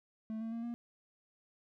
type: tone with pitch steps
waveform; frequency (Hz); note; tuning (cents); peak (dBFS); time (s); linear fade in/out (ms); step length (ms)
triangle; 220 / 225.4 / 230.9 / 236.6; A3 / A3 / A#3 / A#3; 0 / +42 / -16 / +26; -35; 0.3-0.74; 0; 110
effects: none